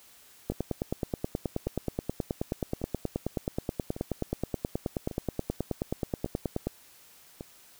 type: two click trains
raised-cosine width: 2 ms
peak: -24 / -15 dBFS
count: 7 / 59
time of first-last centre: 0.52-7.409 / 0.5-6.67 s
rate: 0.871 / 9.4 Hz
effects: white hiss -56 dBFS RMS until 7.79 s